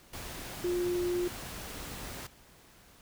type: tone in noise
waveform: sine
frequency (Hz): 354.2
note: F4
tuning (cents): +24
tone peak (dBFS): -28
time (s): 0.64-1.28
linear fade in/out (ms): 5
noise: pink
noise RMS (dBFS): -42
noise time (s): 0.13-2.27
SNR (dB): +11
effects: pink hiss -58 dBFS RMS until 3.01 s